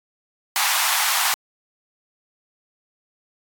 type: high-pass noise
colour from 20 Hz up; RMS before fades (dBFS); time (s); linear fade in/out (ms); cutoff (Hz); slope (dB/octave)
pink; -20; 0.56-1.34; 0; 770; 48
effects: AAC 64 kbps